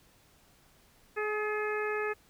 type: harmonic tone with a mistuned harmonic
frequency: 422.7 Hz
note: G#4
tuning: 31 cents sharp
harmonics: 1 / 2 / 3 / 4 / 5 / 6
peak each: -32 / -41 / -38 / -37 / -42 / -42 dBFS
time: 1.16-2.14 s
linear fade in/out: 20 ms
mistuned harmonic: 4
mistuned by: +22 cents
effects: pink hiss -63 dBFS RMS until 2.29 s